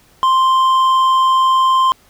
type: tone with hard clipping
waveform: sine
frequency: 1046.5 Hz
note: C6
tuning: in tune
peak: -11 dBFS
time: 0.23-1.92 s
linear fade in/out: 0 ms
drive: 5 dB
effects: pink hiss -51 dBFS RMS until 2.09 s